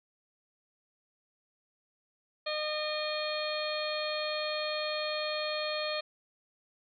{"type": "harmonic tone with a mistuned harmonic", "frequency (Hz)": 610, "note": "D#5", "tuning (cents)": -34, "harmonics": [1, 2, 3, 4, 5, 6, 7], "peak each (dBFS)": [-34, -40, -42, -40, -43, -44, -38], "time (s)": [2.46, 6.01], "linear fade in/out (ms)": 10, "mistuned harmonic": 5, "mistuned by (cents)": 98, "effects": []}